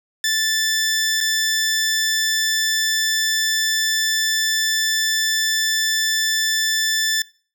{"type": "tone with dropouts", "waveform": "15% pulse", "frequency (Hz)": 1760, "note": "A6", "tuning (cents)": 0, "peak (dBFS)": -11, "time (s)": [0.24, 7.22], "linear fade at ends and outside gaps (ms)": 2, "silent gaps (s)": [1.205, 1.21], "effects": ["noise-tail reverb RT60 0.4 s tail -22 dB re dry"]}